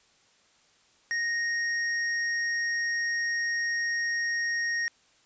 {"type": "tone with tanh clipping", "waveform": "sine", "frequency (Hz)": 1864.7, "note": "A#6", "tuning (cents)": 0, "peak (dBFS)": -28, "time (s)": [1.11, 4.88], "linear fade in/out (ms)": 0, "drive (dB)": 18, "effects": ["white hiss -63 dBFS RMS until 5.25 s", "resampled to 16000 Hz"]}